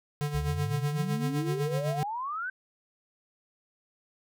square tone with tremolo, 146.83 Hz, D3, in tune, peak -27 dBFS, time 0.21-2.03 s, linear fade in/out 0 ms, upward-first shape sine, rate 7.9 Hz, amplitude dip 65%
sine exponential sweep, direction up, 64.2 to 1568 Hz, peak -31 dBFS, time 0.34-2.5 s, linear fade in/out 5 ms
effects none

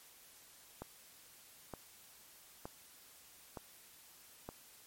click train, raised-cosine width 1 ms, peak -29 dBFS, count 5, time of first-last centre 0.82-4.49 s, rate 1.09 Hz, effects white hiss -60 dBFS RMS until 4.86 s + MP3 64 kbps

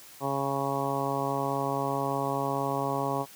harmonic tone, 138.1 Hz, C#3, 6 cents flat, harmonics 1 / 2 / 3 / 4 / 5 / 6 / 7 / 8, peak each -35 / -35 / -35 / -35 / -35 / -35 / -35 / -35 dBFS, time 0.2-3.26 s, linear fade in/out 50 ms, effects white hiss -50 dBFS RMS until 3.35 s + high-pass 60 Hz 12 dB/octave

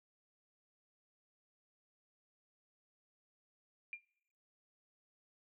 sine tone with exponential decay, 2394 Hz, D7, 33 cents sharp, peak -37 dBFS, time 3.93-4.02 s, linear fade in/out 1 ms, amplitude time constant 18 ms, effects noise-tail reverb RT60 0.8 s tail -24 dB re dry

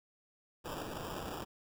white noise with sample-and-hold, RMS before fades -42 dBFS, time 0.64-1.45 s, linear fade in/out 20 ms, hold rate 2100 Hz, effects none

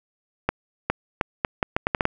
accelerating click train, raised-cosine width 0.5 ms, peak -5 dBFS, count 10, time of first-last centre 0.49-2.054 s, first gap 410 ms, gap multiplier 0.76, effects none

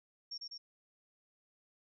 sine tone with echo, 5510 Hz, F8, 24 cents flat, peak -40 dBFS, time 0.31-0.38 s, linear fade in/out 10 ms, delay 100 ms, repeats 2, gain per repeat -2 dB, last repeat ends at 0.58 s, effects none

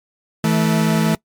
40% pulse tone pair together, 162.24 / 218.2 Hz, E3 / A3, -27 / -14 cents, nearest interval perfect fourth, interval 513 cents, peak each -16 dBFS, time 0.44-1.15 s, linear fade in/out 2 ms, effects noise-tail reverb RT60 0.1 s tail -23 dB re dry + MP3 96 kbps

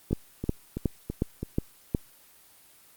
two click trains, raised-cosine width 3 ms, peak -18 / -11 dBFS, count 5 / 6, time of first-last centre 0.11-1.43 / 0.13-1.948 s, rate 3.03 / 2.75 Hz, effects white hiss -56 dBFS RMS until 2.96 s + Opus 24 kbps

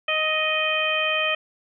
harmonic tone with a mistuned harmonic, 622.3 Hz, D#5, in tune, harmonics 1 / 2 / 3 / 4 / 5, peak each -27 / -29 / -29 / -24 / -27 dBFS, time 0.08-1.35 s, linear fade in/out 5 ms, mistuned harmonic 2, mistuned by +17 cents, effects none

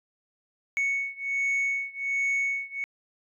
sine beating tone pair, 2217 / 2218.3 Hz, C#7 / C#7, 0 / +1 cents, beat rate 1.3 Hz, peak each -26 / -27 dBFS, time 0.77-2.84 s, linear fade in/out 0 ms, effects tanh soft clip ceiling -22 dBFS

